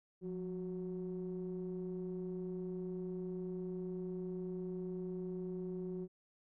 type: ring-modulated tone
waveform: triangle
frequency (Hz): 96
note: G2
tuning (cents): -36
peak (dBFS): -33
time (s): 0.21-6.08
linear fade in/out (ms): 50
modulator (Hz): 273
effects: tanh soft clip ceiling -32 dBFS

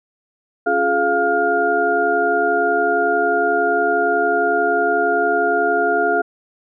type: tone cluster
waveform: sine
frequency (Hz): 276.9 / 350.7 / 421.7 / 699 / 1416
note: C#4 / F4 / G#4 / F5 / F6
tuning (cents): -2 / +7 / +26 / +1 / +23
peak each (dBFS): -27 / -25 / -20 / -18 / -20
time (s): 0.66-6.22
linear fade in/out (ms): 10
effects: none

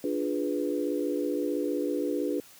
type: chord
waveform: sine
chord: D diminished seventh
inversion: none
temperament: equal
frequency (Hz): 293.7 / 349.2 / 415.3 / 493.9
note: D4 / F4 / Ab4 / Cb5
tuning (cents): 0 / 0 / 0 / 0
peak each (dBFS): -30 / -33 / -33 / -33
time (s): 0.04-2.4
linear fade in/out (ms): 2
effects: white hiss -53 dBFS RMS until 2.59 s + high-pass 80 Hz 12 dB/octave

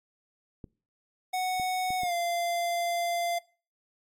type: clicks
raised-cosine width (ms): 3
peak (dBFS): -29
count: 4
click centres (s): 0.642 / 1.598 / 1.905 / 2.034
type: tone with pitch glide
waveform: square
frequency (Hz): 740 to 690.4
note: F#5 to F5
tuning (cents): 0 to -20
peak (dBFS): -28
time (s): 1.33-3.39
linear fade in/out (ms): 10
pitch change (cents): -120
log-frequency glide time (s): 1.99-2.13
effects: noise-tail reverb RT60 0.4 s tail -23 dB re dry + AAC 64 kbps

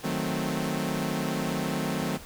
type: chord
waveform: sawtooth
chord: D# diminished seventh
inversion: none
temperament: equal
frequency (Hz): 155.56 / 185 / 220 / 261.6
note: D#3 / F#3 / A3 / C4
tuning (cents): 0 / 0 / 0 / 0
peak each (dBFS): -29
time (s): 0.03-2.18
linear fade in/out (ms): 20
effects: pink hiss -46 dBFS RMS until 2.25 s

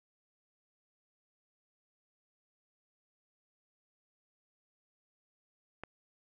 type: click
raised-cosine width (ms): 0.5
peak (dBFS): -26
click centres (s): 5.836
effects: none

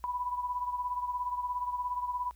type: beating tone pair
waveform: sine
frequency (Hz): 985 / 1002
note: B5 / B5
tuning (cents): -5 / +25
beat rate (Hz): 17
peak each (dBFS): -32 / -38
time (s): 0.04-2.31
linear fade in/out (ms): 0
effects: added 60 Hz sine -53 dBFS peak until 2.35 s + white hiss -68 dBFS RMS until 2.35 s

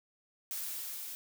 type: noise with level ramp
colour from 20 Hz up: blue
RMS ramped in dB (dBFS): -38 to -43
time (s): 0.51-1.15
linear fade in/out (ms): 0
effects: none

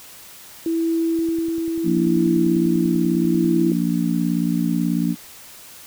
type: tone with tremolo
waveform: sine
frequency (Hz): 329.6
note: E4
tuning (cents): 0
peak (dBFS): -17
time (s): 0.66-3.72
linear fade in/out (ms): 2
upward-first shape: sine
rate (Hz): 0.74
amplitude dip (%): 35
type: click train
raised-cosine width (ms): 3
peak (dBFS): -27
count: 24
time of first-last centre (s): 1.19-3.445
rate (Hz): 10.2
type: harmonic tone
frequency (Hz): 58.27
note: A#1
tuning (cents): 0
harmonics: 3 / 4 / 5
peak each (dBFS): -21 / -22 / -23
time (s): 1.83-5.16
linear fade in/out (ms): 50
effects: white hiss -42 dBFS RMS until 5.86 s

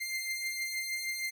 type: beating tone pair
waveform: sawtooth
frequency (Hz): 2093 / 2099.4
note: C7 / C7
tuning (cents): 0 / +5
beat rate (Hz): 6.4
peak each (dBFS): -37 / -31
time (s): 0-1.31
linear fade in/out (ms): 20
effects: none

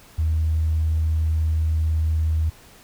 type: tone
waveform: sine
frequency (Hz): 79.3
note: D#2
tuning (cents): +33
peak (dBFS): -17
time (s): 0.18-2.5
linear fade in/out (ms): 10
effects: tanh soft clip ceiling -13 dBFS + pink hiss -49 dBFS RMS until 2.83 s

